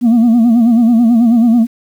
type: tone with vibrato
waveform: sine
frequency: 233.1 Hz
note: A#3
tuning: in tune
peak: -3 dBFS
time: 0.01-1.67 s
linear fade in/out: 50 ms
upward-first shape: sine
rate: 9.2 Hz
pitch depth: 87 cents each way
effects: tanh soft clip ceiling -5 dBFS + 7-bit